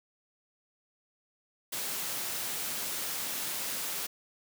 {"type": "high-pass noise", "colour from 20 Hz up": "white", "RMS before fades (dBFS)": -35, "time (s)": [1.72, 4.07], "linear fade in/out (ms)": 10, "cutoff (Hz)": 120, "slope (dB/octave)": 12, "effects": []}